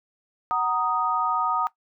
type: chord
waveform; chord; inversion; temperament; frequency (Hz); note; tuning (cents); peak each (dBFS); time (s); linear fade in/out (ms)
sine; D# minor; first; just; 746.7 / 933.4 / 1244.5; F#5 / A#5 / D#6; +16 / +2 / 0; -29 / -26 / -24; 0.51-1.67; 0
effects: noise-tail reverb RT60 0.1 s tail -17 dB re dry